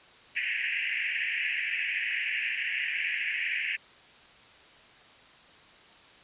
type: band-pass noise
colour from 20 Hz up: white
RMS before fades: -31 dBFS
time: 0.35-3.77 s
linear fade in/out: 20 ms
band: 1700 to 2800 Hz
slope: 96 dB/octave
effects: white hiss -54 dBFS RMS until 6.23 s + resampled to 8000 Hz